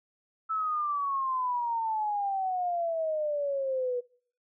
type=exponential sweep; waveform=sine; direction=down; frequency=1318.5 to 485.7 Hz; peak=-27 dBFS; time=0.49-4.01 s; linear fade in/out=20 ms; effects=noise-tail reverb RT60 0.5 s tail -23 dB re dry